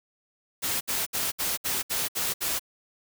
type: noise bursts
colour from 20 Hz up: white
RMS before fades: -28 dBFS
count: 8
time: 0.62-2.595 s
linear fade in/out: 20 ms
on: 190 ms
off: 65 ms
effects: none